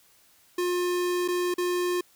square tone with dropouts, 356.1 Hz, F4, 34 cents sharp, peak -25 dBFS, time 0.58-2.01 s, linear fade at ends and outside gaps 5 ms, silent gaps 1.279-1.284 / 1.541-1.581 s, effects white hiss -60 dBFS RMS until 2.15 s

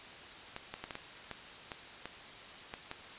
clicks, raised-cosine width 0.3 ms, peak -24 dBFS, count 10, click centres 0.564 / 0.74 / 0.84 / 0.908 / 0.954 / 1.313 / 1.718 / 2.056 / 2.739 / 2.914 s, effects white hiss -49 dBFS RMS until 3.18 s + resampled to 8000 Hz

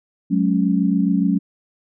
sine chord, F# suspended second, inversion none, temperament equal with one note detuned, 185 / 212.1 / 277.2 Hz, F#3 / G#3 / C#4, 0 / +37 / 0 cents, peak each -18 / -20 / -20 dBFS, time 0.3-1.39 s, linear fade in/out 20 ms, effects none

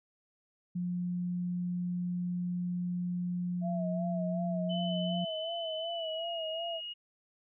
sine tone, 177.6 Hz, F3, 29 cents sharp, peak -31 dBFS, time 0.75-5.25 s, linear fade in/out 10 ms
sine tone with vibrato, 657 Hz, E5, 6 cents flat, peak -35 dBFS, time 3.61-6.81 s, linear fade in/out 50 ms, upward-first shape sine, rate 2.7 Hz, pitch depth 66 cents each way
sine tone with pitch glide, 3019 to 2876 Hz, F#7 to F#7, +34 to -50 cents, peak -38 dBFS, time 4.69-6.94 s, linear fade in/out 20 ms, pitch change -84 cents, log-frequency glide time 5.82-6.31 s
effects none

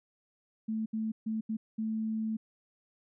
sine tone bursts at uneven times, 220 Hz, A3, in tune, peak -30 dBFS, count 5, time 0.68-0.86 / 0.93-1.12 / 1.26-1.41 / 1.49-1.57 / 1.78-2.37 s, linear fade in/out 10 ms, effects none

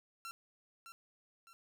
sawtooth tone with echo, 1358 Hz, F6, 49 cents flat, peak -40 dBFS, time 0.25-0.31 s, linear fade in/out 0 ms, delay 610 ms, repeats 2, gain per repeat -7 dB, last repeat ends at 1.53 s, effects none

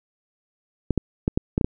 clicks, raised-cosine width 3 ms, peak -7 dBFS, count 7, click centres 0.907 / 0.977 / 1.279 / 1.375 / 1.579 / 1.612 / 1.645 s, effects none

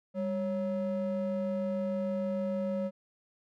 triangle ring-modulated tone, 375.3 Hz, F#4, 25 cents sharp, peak -24 dBFS, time 0.14-2.91 s, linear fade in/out 50 ms, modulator 176 Hz, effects tanh soft clip ceiling -20 dBFS

